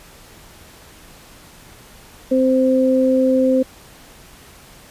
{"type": "tone pair together", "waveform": "sine", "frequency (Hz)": [260.6, 520], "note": ["C4", "C5"], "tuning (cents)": [-7, -11], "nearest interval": "octave", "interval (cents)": 1196, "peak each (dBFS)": -15, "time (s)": [2.31, 3.63], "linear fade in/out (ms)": 10, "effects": ["pink hiss -44 dBFS RMS until 4.9 s", "resampled to 32000 Hz"]}